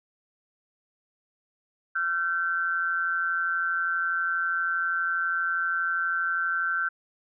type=tone pair together; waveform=sine; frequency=1368 / 1540.4 Hz; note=F6 / G6; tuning=-36 / -31 cents; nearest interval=major second; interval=205 cents; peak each=-28 / -26 dBFS; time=1.95-6.89 s; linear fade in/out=10 ms; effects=none

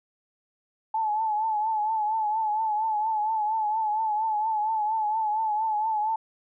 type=tone with vibrato; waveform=sine; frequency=865 Hz; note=A5; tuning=30 cents flat; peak=-23 dBFS; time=0.94-6.16 s; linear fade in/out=5 ms; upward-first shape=triangle; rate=4.3 Hz; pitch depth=71 cents each way; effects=none

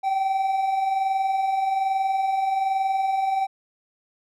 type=tone pair together; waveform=triangle; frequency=753 / 774.2 Hz; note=F#5 / G5; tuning=+30 / -22 cents; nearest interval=unison; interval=48 cents; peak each=-29 / -19 dBFS; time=0.03-3.47 s; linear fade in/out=20 ms; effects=none

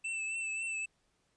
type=tone with vibrato; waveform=square; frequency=2651 Hz; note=E7; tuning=9 cents sharp; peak=-35 dBFS; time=0.04-0.86 s; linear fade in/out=10 ms; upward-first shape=triangle; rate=3.7 Hz; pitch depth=36 cents each way; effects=pink hiss -75 dBFS RMS until 1.36 s + resampled to 22050 Hz

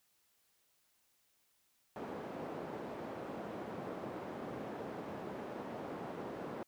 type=band-pass noise; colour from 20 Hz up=white; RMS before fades=-44 dBFS; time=1.96-6.63 s; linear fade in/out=0 ms; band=170 to 590 Hz; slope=12 dB/octave; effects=white hiss -75 dBFS RMS until 6.67 s

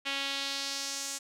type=tone with band-pass filter sweep; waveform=sawtooth; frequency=276.2 Hz; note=C#4; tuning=6 cents flat; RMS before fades=-35 dBFS; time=0.05-1.19 s; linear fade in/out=20 ms; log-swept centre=2900 to 7300 Hz; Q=2; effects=none

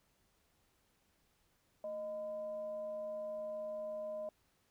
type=tone with frequency modulation; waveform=sine; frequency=619 Hz; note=D#5; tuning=9 cents flat; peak=-39 dBFS; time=1.84-4.29 s; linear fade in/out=2 ms; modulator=394 Hz; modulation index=0.26; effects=pink hiss -75 dBFS RMS until 4.7 s

